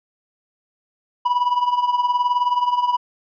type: tone with tremolo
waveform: triangle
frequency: 980 Hz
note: B5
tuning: 14 cents flat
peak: -11 dBFS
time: 1.25-2.97 s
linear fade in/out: 10 ms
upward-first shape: triangle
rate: 19 Hz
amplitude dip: 80%
effects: resampled to 11025 Hz